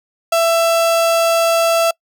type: tone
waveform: 35% pulse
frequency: 666 Hz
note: E5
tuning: 18 cents sharp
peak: -10 dBFS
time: 0.32-1.91 s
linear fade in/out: 5 ms
effects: noise-tail reverb RT60 0.1 s tail -26 dB re dry